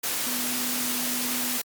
sine tone in noise, 246.9 Hz, B3, in tune, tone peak -33 dBFS, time 0.26-1.58 s, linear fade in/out 10 ms, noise white, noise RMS -28 dBFS, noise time 0.03-1.62 s, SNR -8 dB, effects high-pass 150 Hz 12 dB/octave + Opus 48 kbps

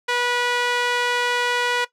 sawtooth tone with band-pass filter, 487.3 Hz, B4, 23 cents flat, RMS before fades -22 dBFS, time 0.08-1.85 s, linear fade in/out 10 ms, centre 2100 Hz, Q 0.84, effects noise-tail reverb RT60 0.1 s tail -17 dB re dry

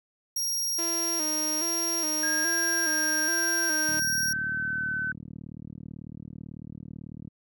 sawtooth tone, 5620 Hz, F8, 10 cents sharp, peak -24 dBFS, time 0.36-4.33 s, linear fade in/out 5 ms
sawtooth tone with vibrato, 323.3 Hz, E4, 34 cents flat, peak -29 dBFS, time 0.78-4 s, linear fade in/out 10 ms, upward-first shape square, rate 1.2 Hz, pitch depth 76 cents each way
sine tone with pitch glide, 1621 to 1521.2 Hz, G#6 to F#6, -42 to +48 cents, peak -27 dBFS, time 2.23-5.12 s, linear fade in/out 2 ms, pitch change -110 cents, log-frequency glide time 2.46-4.84 s
click train, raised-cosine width 5 ms, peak -24 dBFS, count 130, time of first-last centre 3.89-7.276 s, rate 38.1 Hz
effects high-pass 150 Hz 12 dB/octave

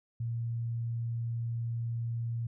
sine tone, 116.54 Hz, A#2, in tune, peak -31 dBFS, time 0.2-2.47 s, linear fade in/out 5 ms, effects none

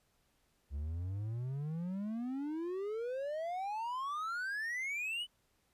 triangle exponential sweep, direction up, 68 to 3027 Hz, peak -34 dBFS, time 0.7-5.27 s, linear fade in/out 50 ms, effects pink hiss -75 dBFS RMS until 5.73 s + resampled to 32000 Hz

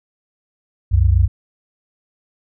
sine tone pair together, 65.41 / 92.5 Hz, C2 / F#2, 0 / 0 cents, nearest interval tritone, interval 600 cents, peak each -13 dBFS, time 0.91-1.28 s, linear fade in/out 20 ms, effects none

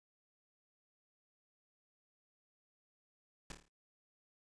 pink noise with echo, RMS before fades -45 dBFS, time 3.5-3.52 s, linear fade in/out 2 ms, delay 27 ms, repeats 6, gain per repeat -5 dB, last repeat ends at 3.682 s, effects noise-tail reverb RT60 0.2 s tail -24 dB re dry + resampled to 22050 Hz

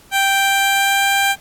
15% pulse tone with pitch glide, 784 to 791.3 Hz, G5 to G5, 0 to +16 cents, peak -7 dBFS, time 0.11-1.36 s, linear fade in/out 50 ms, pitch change +16 cents, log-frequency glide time 0.31-1.09 s, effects pink hiss -47 dBFS RMS until 1.4 s + AAC 64 kbps

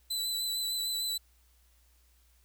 sawtooth tone with vibrato, 3990 Hz, B7, 17 cents sharp, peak -28 dBFS, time 0.1-1.18 s, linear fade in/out 10 ms, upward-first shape sine, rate 6.6 Hz, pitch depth 22 cents each way, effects added 60 Hz sine -63 dBFS peak until 2.44 s + white hiss -69 dBFS RMS until 2.44 s

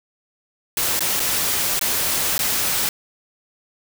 white noise with dropouts, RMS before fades -21 dBFS, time 0.77-2.89 s, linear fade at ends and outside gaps 1 ms, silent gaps 0.993-1.006 / 1.196-1.201 / 1.793-1.812 / 2.38-2.391 s, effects none

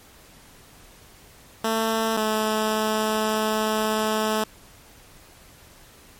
10% pulse tone pair in turn, 223.3 / 216.7 Hz, A3 / A3, +26 / -26 cents, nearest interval minor second, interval 52 cents, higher first, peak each -13 dBFS, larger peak neither, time 1.64-2.17 / 2.17-4.44 s, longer second, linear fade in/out 5 ms, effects pink hiss -50 dBFS RMS until 6.19 s + MP3 64 kbps

